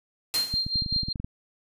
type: tone with tremolo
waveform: sine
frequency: 4186 Hz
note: C8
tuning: in tune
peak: -22 dBFS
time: 0.34-1.13 s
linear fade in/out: 10 ms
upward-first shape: sine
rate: 5.2 Hz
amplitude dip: 80%
type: noise with exponential decay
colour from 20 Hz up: white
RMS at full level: -27 dBFS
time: 0.34-0.72 s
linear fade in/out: 0 ms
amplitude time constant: 81 ms
type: clicks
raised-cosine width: 5 ms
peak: -20 dBFS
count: 12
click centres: 0.54 / 0.665 / 0.758 / 0.822 / 0.862 / 0.926 / 0.963 / 1.033 / 1.085 / 1.158 / 1.2 / 1.245 s
effects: resampled to 32000 Hz